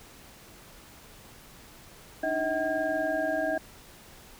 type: tone cluster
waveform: sine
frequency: 294 / 314.7 / 639 / 758 / 1620 Hz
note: D4 / D#4 / D#5 / F#5 / G#6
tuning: +2 / +20 / +46 / +42 / -43 cents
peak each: -36 / -36 / -28 / -35 / -33 dBFS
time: 2.23-3.58 s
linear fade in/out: 5 ms
effects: pink hiss -51 dBFS RMS until 4.39 s